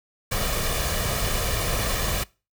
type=noise with comb filter; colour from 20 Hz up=pink; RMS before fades=-25 dBFS; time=0.31-2.24 s; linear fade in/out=10 ms; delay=1.7 ms; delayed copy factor=+0.55; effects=noise-tail reverb RT60 0.3 s tail -23 dB re dry